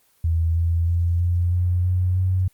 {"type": "tone with pitch steps", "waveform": "sine", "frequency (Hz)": [82.41, 84.04, 85.71, 87.41, 89.14, 90.91, 92.72], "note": ["E2", "E2", "F2", "F2", "F2", "F#2", "F#2"], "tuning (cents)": [0, 34, -32, 2, 36, -30, 4], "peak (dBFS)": -17, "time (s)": [0.24, 2.48], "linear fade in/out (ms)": 5, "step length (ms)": 320, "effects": ["white hiss -61 dBFS RMS until 2.53 s", "Opus 24 kbps"]}